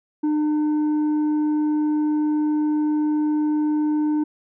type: tone with tanh clipping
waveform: triangle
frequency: 302.3 Hz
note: D#4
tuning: 50 cents flat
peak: -19 dBFS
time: 0.23-4.24 s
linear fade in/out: 10 ms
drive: 9 dB
effects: none